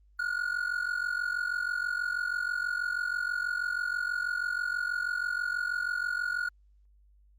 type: ring-modulated tone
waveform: triangle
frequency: 1445 Hz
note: F#6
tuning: 41 cents flat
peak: -24 dBFS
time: 0.19-6.49 s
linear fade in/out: 2 ms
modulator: 23.1 Hz
effects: added 50 Hz sine -58 dBFS peak until 7.38 s + Opus 32 kbps